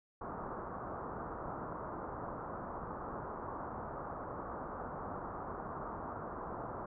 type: low-pass noise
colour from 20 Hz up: white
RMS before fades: -43 dBFS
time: 0.21-6.86 s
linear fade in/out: 5 ms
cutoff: 1300 Hz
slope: 48 dB/octave
effects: none